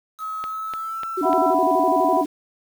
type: tone with pitch glide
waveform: sine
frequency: 1283 to 1335.2 Hz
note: E6 to E6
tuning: -47 to +22 cents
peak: -26 dBFS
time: 0.18-1.55 s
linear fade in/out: 50 ms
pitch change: +69 cents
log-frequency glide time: 0.46-1.02 s
type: click train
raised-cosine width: 0.3 ms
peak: -17 dBFS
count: 4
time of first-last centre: 0.44-1.33 s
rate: 3.37 Hz
type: tone with vibrato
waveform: sine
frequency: 330 Hz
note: E4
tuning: 2 cents sharp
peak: -21 dBFS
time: 1.17-2.26 s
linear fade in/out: 10 ms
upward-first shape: square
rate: 12 Hz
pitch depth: 210 cents each way
type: chord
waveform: sine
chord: E suspended second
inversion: none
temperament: equal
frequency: 659.3 / 740 / 987.8 Hz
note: E5 / F#5 / B5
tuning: 0 / 0 / 0 cents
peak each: -21 dBFS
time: 1.22-2.25 s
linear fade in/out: 50 ms
effects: 7-bit